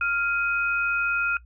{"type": "tone pair together", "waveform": "sine", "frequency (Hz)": [1396.9, 2515], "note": ["F6", "D#7"], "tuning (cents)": [0, 18], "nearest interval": "minor seventh", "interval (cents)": 1018, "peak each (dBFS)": [-23, -27], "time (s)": [0.01, 1.37], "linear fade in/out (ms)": 2, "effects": ["noise-tail reverb RT60 0.1 s tail -20 dB re dry", "added 60 Hz sine -47 dBFS peak until 1.45 s"]}